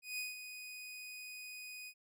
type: tone with ADSR envelope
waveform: sawtooth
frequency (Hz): 2489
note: D#7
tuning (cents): 0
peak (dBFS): -34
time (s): 0.02-1.94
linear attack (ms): 160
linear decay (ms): 170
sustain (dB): -9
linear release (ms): 63
effects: none